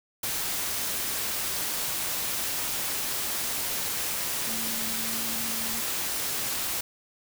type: tone in noise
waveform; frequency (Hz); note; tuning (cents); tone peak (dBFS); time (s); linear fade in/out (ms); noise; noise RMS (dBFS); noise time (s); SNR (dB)
sine; 225.1; A3; +40; -39; 4.47-5.81; 5; white; -30; 0.23-6.81; -12
effects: none